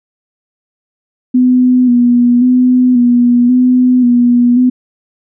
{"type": "tone with vibrato", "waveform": "sine", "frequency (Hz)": 246.9, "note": "B3", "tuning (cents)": 0, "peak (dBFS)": -5, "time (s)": [1.34, 4.7], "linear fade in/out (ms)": 10, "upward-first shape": "square", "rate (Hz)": 0.93, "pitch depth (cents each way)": 32, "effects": []}